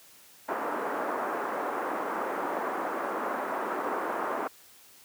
white band-pass noise, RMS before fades -32 dBFS, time 0.48-4.48 s, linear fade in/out 10 ms, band 270 to 1300 Hz, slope 24 dB/octave, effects white hiss -55 dBFS RMS until 5.04 s + high-pass 80 Hz 12 dB/octave

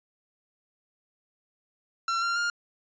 45% pulse tone with pitch steps, 1356 / 1382.1 / 1408.7 Hz, E6 / F6 / F6, +49 / -18 / +15 cents, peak -25 dBFS, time 2.08-2.5 s, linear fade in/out 2 ms, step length 140 ms, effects resampled to 16000 Hz

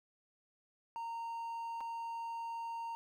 triangle tone with dropouts, 923 Hz, A#5, 17 cents flat, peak -37 dBFS, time 0.96-2.95 s, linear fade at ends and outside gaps 0 ms, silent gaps 1.806-1.81 s, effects none

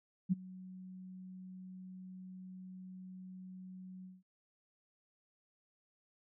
sine tone with ADSR envelope, 185.5 Hz, F#3, 5 cents sharp, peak -25 dBFS, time 0.29-4.23 s, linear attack 31 ms, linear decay 21 ms, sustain -22 dB, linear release 190 ms, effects none

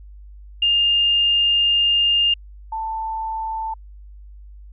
sine tone pair in turn, 2815 / 886.7 Hz, F7 / A5, +13 / +13 cents, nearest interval octave + minor sixth, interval 2000 cents, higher first, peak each -14 / -23 dBFS, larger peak first, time 0.62-2.34 / 2.72-3.74 s, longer first, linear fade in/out 5 ms, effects added 50 Hz sine -38 dBFS peak until 4.72 s

